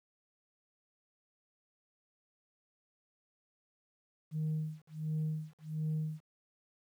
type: tone with tremolo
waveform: sine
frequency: 155.56 Hz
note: D#3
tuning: in tune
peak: -29 dBFS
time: 4.31-6.21 s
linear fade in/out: 50 ms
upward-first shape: sine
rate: 1.4 Hz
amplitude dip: 100%
effects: tanh soft clip ceiling -29 dBFS + 11-bit